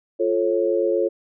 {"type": "chord", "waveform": "sine", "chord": "F augmented", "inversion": "none", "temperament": "just", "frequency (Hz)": [349.2, 436.5, 545.7], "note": ["F4", "A4", "C#5"], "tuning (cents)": [0, -14, -27], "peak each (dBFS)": -22, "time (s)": [0.19, 1.09], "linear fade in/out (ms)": 20, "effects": []}